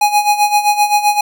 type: tone with tremolo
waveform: square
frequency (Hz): 830.6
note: G#5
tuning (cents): 0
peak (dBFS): -8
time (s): 0.01-1.21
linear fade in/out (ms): 5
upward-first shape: sine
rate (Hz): 7.7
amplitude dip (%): 75
effects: none